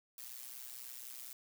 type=noise with amplitude modulation; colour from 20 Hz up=blue; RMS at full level=-45 dBFS; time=0.18-1.33 s; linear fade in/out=2 ms; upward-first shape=sine; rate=124 Hz; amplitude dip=85%; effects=none